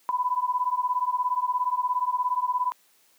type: beating tone pair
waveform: sine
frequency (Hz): 988 / 1005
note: B5 / B5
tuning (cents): 0 / +30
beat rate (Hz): 17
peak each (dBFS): -26 / -26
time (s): 0.09-2.72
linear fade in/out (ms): 0
effects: white hiss -62 dBFS RMS until 3.18 s + high-pass 200 Hz 12 dB/octave